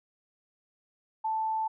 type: tone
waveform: sine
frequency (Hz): 880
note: A5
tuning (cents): 0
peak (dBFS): -27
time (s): 1.24-1.68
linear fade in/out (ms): 10
effects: none